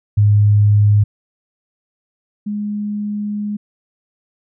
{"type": "tone pair in turn", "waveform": "sine", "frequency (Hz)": [103.83, 207.7], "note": ["G#2", "G#3"], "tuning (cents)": [0, 0], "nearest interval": "octave", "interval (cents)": 1200, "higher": "second", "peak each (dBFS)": [-8, -19], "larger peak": "first", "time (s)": [[0.17, 1.04], [2.46, 3.57]], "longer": "second", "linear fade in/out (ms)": 10, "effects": []}